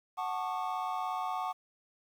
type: chord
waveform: triangle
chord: D major seventh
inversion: first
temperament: equal with one note detuned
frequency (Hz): 740 / 880 / 1108.7 / 1205.6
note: F#5 / A5 / C#6 / D6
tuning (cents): 0 / 0 / 0 / +45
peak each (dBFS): -34 / -37 / -36 / -39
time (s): 0.17-1.53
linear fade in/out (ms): 20
effects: 10-bit